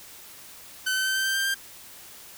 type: tone with pitch steps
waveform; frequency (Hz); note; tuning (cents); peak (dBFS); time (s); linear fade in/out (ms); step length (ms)
sawtooth; 1522 / 1532.6 / 1543.2 / 1554 / 1564.8 / 1575.7 / 1586.6; F#6 / G6 / G6 / G6 / G6 / G6 / G6; +48 / -40 / -28 / -16 / -4 / +9 / +20; -20; 0.86-1.546; 10; 98
effects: white hiss -46 dBFS RMS until 2.37 s